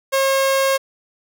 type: tone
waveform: sawtooth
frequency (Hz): 540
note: C#5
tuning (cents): -45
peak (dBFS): -11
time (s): 0.12-0.78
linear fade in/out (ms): 20
effects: none